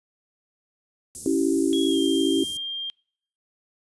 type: band-stop noise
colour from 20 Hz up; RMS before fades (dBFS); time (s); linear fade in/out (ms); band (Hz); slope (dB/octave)
white; -34; 1.15-2.57; 0; 360 to 6600; 24
type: chord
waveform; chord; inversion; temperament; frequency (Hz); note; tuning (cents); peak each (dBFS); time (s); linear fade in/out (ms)
sine; C# diminished; none; equal with one note detuned; 277.2 / 329.6 / 387; C#4 / E4 / G4; 0 / 0 / -22; -23 / -23 / -25; 1.26-2.44; 2
type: tone with pitch glide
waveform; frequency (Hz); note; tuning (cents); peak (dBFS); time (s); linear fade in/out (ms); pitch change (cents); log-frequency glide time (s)
sine; 3322 to 3196; G#7 to G7; 0 to +33; -28; 1.73-2.9; 0; -67; 1.87-1.99
effects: noise-tail reverb RT60 0.6 s tail -26 dB re dry + resampled to 24000 Hz